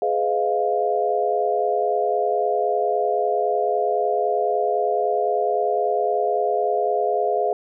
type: chord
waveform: sine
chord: F half-diminished seventh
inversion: first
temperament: just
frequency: 419.1 / 502.9 / 628.6 / 698.5 Hz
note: Ab4 / Cb5 / Eb5 / F5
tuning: +16 / +31 / +18 / 0 cents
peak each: -23 / -26 / -26 / -22 dBFS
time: 0.02-7.53 s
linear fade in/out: 2 ms
effects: none